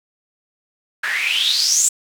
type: noise with band-pass filter sweep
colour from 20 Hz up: white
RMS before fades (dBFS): -18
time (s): 1.03-1.89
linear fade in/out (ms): 10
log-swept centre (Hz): 1600 to 7800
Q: 8.8
effects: none